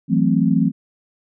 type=chord; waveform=sine; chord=F# half-diminished seventh; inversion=third; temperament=equal; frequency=164.81 / 185 / 220 / 261.6 Hz; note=E3 / F#3 / A3 / C4; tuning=0 / 0 / 0 / 0 cents; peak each=-19 dBFS; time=0.08-0.72 s; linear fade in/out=50 ms; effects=none